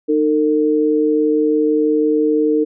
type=tone pair together; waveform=sine; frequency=306.4 / 452.9 Hz; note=D#4 / A#4; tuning=-27 / -50 cents; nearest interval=perfect fifth; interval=677 cents; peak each=-15 dBFS; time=0.08-2.65 s; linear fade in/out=20 ms; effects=none